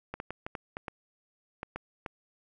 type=clicks; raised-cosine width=0.5 ms; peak=-21 dBFS; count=10; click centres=0.14 / 0.201 / 0.306 / 0.465 / 0.552 / 0.769 / 0.882 / 1.631 / 1.76 / 2.062 s; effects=none